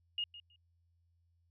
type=tone with echo; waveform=sine; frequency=2855 Hz; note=F7; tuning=37 cents sharp; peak=-33 dBFS; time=0.18-0.24 s; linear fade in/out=2 ms; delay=160 ms; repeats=2; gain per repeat=-15 dB; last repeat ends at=0.56 s; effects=added 85 Hz sine -70 dBFS peak until 1.5 s